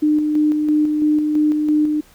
sine tone with tremolo, 302.5 Hz, D#4, 49 cents flat, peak -12 dBFS, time 0.02-2.01 s, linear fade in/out 10 ms, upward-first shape square, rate 3 Hz, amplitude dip 35%, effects pink hiss -50 dBFS RMS until 2.14 s

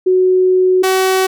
sine / sawtooth tone pair in turn, 370 / 377.6 Hz, F#4 / F#4, 0 / +35 cents, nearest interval unison, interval 35 cents, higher second, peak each -8 / -7 dBFS, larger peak second, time 0.06-0.83 / 0.83-1.27 s, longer first, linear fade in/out 10 ms, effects none

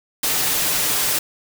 white noise with comb filter, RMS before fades -20 dBFS, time 0.23-1.19 s, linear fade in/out 5 ms, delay 6.7 ms, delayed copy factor +0.55, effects none

